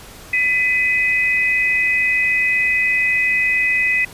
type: tone pair together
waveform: sine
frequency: 2003 / 2524 Hz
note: B6 / D#7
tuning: +24 / +24 cents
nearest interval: major third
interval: 400 cents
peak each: -17 dBFS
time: 0.33-4.05 s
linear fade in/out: 5 ms
effects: pink hiss -39 dBFS RMS until 4.13 s + resampled to 32000 Hz